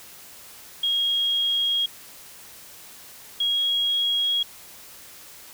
sine tone pair in turn, 3274 / 3299 Hz, G#7 / G#7, -25 / -12 cents, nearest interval unison, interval 13 cents, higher second, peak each -20 dBFS, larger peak neither, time 0.83-1.86 / 3.4-4.43 s, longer neither, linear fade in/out 5 ms, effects white hiss -45 dBFS RMS until 5.53 s

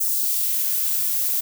violet noise with high-pass filter sweep, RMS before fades -22 dBFS, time 0-1.41 s, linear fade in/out 10 ms, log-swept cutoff 6700 to 250 Hz, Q 1.1, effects none

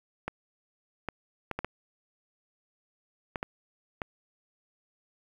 clicks, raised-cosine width 0.5 ms, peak -17 dBFS, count 8, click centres 0.28 / 1.087 / 1.513 / 1.59 / 1.646 / 3.358 / 3.429 / 4.018 s, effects 8-bit

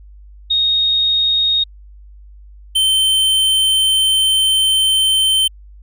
sine / square tone pair in turn, 3729 / 3096 Hz, A#7 / G7, 0 / -22 cents, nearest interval minor third, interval 322 cents, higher first, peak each -12 dBFS, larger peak neither, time 0.5-1.64 / 2.75-5.48 s, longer second, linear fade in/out 10 ms, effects added 50 Hz sine -37 dBFS peak until 5.82 s

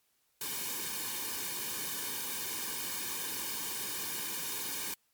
white noise with comb filter, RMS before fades -37 dBFS, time 0.41-4.94 s, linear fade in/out 2 ms, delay 1.5 ms, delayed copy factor -0.85, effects white hiss -74 dBFS RMS until 5.13 s + MP3 96 kbps

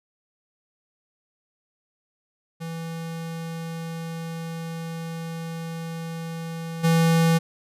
square tone with level steps, 164.81 Hz, E3, in tune, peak -31 / -17 dBFS, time 2.6-7.39 s, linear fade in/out 20 ms, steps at 6.83 s, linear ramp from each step 20 ms, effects resampled to 32000 Hz

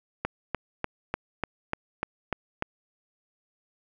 click train, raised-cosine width 0.5 ms, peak -12 dBFS, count 9, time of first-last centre 0.25-2.624 s, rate 3.37 Hz, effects none

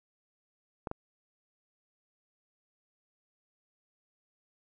clicks, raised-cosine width 1 ms, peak -21 dBFS, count 2, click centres 0.872 / 0.914 s, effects none

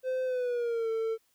triangle tone with pitch glide, 515 to 448.3 Hz, C5 to A4, -28 to +32 cents, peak -26 dBFS, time 0.03-1.18 s, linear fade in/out 50 ms, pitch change -240 cents, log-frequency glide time 0.25-0.9 s, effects white hiss -71 dBFS RMS until 1.34 s

